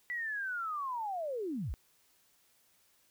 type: linear sweep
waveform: sine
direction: down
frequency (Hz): 1975.5 to 37.51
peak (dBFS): -34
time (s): 0.1-1.74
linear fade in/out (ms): 0
effects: white hiss -69 dBFS RMS until 3.1 s